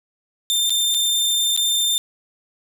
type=tone with dropouts; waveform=sawtooth; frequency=3592 Hz; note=A7; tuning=35 cents sharp; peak=-14 dBFS; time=0.5-1.98 s; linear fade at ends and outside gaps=0 ms; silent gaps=0.696-0.704 / 0.942-0.946 / 1.564-1.575 s; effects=none